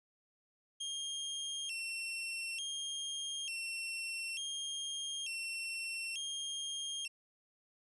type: tone with vibrato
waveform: sawtooth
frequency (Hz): 2955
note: F#7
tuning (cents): -3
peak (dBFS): -35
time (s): 0.8-7.08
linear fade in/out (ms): 10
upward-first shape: square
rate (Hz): 0.56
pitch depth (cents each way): 150
effects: resampled to 24000 Hz